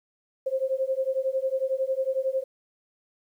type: beating tone pair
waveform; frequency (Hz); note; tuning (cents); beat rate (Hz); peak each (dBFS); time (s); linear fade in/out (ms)
sine; 523.3 / 534.3; C5 / C5; 0 / +36; 11; -27; 0.46-2.44; 10
effects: 10-bit